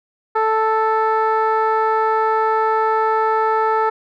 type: tone with low-pass filter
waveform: 15% pulse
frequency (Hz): 440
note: A4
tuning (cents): 0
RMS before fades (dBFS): -17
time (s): 0.35-3.9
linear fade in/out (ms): 10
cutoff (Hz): 1200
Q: 1.5
effects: none